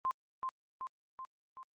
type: tone with echo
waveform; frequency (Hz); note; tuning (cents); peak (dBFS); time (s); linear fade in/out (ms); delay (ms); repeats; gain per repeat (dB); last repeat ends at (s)
sine; 1046.5; C6; 0; -30; 0.05-0.11; 0; 380; 4; -4; 1.63
effects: Opus 32 kbps